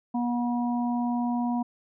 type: harmonic tone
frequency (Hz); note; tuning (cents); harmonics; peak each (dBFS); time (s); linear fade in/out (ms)
241.2; B3; -41; 1 / 3 / 4; -25 / -33 / -35; 0.14-1.63; 10
effects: none